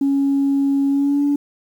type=tone with pitch glide; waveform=sine; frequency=277.2 to 286.5 Hz; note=C#4 to D4; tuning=0 to -43 cents; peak=-13 dBFS; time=0.01-1.36 s; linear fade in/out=5 ms; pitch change=+57 cents; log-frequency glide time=0.89-1.23 s; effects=tanh soft clip ceiling -11 dBFS + 8-bit